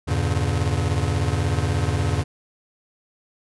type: chord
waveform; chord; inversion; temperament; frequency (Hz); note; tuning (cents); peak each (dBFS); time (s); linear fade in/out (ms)
square; E diminished seventh; none; just; 82.41 / 98.89 / 118.67 / 142.4; E2 / G2 / Bb2 / Db3; 0 / +16 / +31 / +47; -25 / -25 / -29 / -27; 0.07-2.24; 20
effects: resampled to 24000 Hz